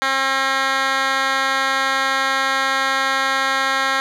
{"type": "tone with band-pass filter", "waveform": "10% pulse", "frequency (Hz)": 268.4, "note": "C4", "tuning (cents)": 44, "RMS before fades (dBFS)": -19, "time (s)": [0.02, 4], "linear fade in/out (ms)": 0, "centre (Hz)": 2200, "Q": 1.1, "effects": []}